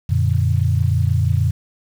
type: chord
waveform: sine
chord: Gb augmented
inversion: none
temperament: equal with one note detuned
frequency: 90.28 / 116.54 / 146.83 Hz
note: Gb2 / Bb2 / D3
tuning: -42 / 0 / 0 cents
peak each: -17 / -18 / -21 dBFS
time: 0.09-1.51 s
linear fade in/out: 10 ms
effects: 7-bit